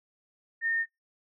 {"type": "tone", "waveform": "sine", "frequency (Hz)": 1827, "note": "A#6", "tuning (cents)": -35, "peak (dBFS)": -25, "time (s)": [0.61, 0.86], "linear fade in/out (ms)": 50, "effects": ["noise-tail reverb RT60 0.2 s tail -25 dB re dry"]}